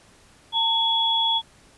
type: tone pair together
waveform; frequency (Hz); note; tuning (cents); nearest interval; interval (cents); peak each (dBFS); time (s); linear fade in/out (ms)
sine; 900 / 3368; A5 / G#7; +39 / +24; octave + major seventh; 2285; -24 / -20; 0.52-1.42; 50
effects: pink hiss -54 dBFS RMS until 1.77 s + resampled to 24000 Hz